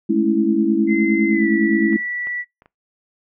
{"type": "chord", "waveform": "sine", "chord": "A major seventh", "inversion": "third", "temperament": "equal with one note detuned", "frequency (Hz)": [210.3, 220, 277.2, 329.6], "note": ["G#3", "A3", "C#4", "E4"], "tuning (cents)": [22, 0, 0, 0], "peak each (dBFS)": [-20, -21, -22, -17], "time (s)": [0.09, 1.97], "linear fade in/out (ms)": 10}
{"type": "tone with pitch glide", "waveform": "sine", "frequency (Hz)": [2063, 1955.1], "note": ["C7", "B6"], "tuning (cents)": [-25, -18], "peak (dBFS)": -22, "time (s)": [0.87, 2.45], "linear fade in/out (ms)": 50, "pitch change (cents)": -93, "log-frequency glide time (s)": [1.3, 1.48]}
{"type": "clicks", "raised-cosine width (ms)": 0.5, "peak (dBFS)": [-26, -24, -33, -33], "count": 4, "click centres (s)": [1.931, 2.271, 2.621, 2.659]}
{"effects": ["noise-tail reverb RT60 0.2 s tail -22 dB re dry"]}